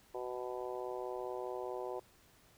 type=harmonic tone; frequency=124.7 Hz; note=B2; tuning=17 cents sharp; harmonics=3 / 4 / 5 / 6 / 7 / 8; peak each=-42 / -44 / -46 / -48 / -49 / -50 dBFS; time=0.14-2 s; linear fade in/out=10 ms; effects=pink hiss -65 dBFS RMS until 2.57 s